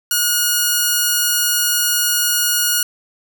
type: tone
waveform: 5% pulse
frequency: 1442 Hz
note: F#6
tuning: 45 cents flat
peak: -3 dBFS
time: 0.11-2.83 s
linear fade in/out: 2 ms
effects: none